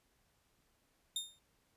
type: tone with exponential decay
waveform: sawtooth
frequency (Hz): 3654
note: A#7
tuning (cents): -35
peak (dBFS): -30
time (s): 1.16-1.39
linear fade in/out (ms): 2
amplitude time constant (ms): 50
effects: pink hiss -75 dBFS RMS until 1.76 s + resampled to 32000 Hz